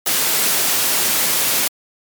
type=high-pass noise; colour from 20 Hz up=white; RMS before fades=-17 dBFS; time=0.06-1.68 s; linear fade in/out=5 ms; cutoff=140 Hz; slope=12 dB/octave; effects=MP3 96 kbps